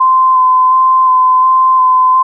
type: tone with vibrato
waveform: sine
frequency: 1031 Hz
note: C6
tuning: 26 cents flat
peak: -5 dBFS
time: 0-2.23 s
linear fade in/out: 10 ms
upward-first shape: square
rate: 1.4 Hz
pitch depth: 12 cents each way
effects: none